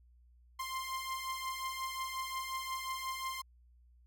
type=beating tone pair; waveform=sawtooth; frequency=1046.5 / 1052.1 Hz; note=C6 / C6; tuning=0 / +9 cents; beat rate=5.6 Hz; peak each=-39 / -35 dBFS; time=0.59-3.42 s; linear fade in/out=10 ms; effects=added 60 Hz sine -60 dBFS peak until 4.06 s